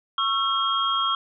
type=tone cluster; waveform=sine; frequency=1102 / 1341 / 3250 Hz; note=C#6 / E6 / G#7; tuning=-11 / +29 / -38 cents; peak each=-25 dBFS; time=0.18-1.15 s; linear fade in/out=2 ms; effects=none